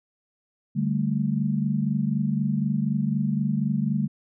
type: chord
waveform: sine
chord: D suspended fourth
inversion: none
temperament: equal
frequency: 146.83 / 196 / 220 Hz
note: D3 / G3 / A3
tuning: 0 / 0 / 0 cents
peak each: -26 dBFS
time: 0.75-4.08 s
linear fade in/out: 20 ms
effects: none